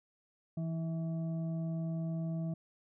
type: tone with frequency modulation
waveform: sine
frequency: 164.4 Hz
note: E3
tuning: 4 cents flat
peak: -33 dBFS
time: 0.57-2.54 s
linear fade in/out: 5 ms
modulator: 488 Hz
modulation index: 0.41
effects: none